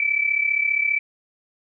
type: tone pair together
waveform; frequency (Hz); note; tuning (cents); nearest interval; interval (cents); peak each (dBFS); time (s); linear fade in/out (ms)
sine; 2288 / 2323; D7 / D7; -46 / -20; unison; 26; -23 / -20; 0-0.99; 2
effects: none